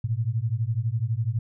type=beating tone pair; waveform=sine; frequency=107.8 / 119.8 Hz; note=A2 / A#2; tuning=-35 / +48 cents; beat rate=12 Hz; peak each=-26 dBFS; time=0.04-1.39 s; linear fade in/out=5 ms; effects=none